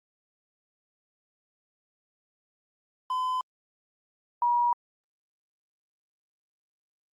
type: tone pair in turn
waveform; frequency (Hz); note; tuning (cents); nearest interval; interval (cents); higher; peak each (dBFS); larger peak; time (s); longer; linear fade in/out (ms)
triangle / sine; 1017 / 959.9; C6 / B5; -50 / -50; minor second; 100; first; -24 / -21; second; 3.1-3.41 / 4.42-4.73; neither; 2
effects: Opus 32 kbps